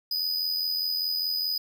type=tone with amplitude modulation; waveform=square; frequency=4978 Hz; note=D#8; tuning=in tune; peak=-24 dBFS; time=0.11-1.58 s; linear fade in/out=5 ms; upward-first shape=sine; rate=84.9 Hz; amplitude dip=50%; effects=none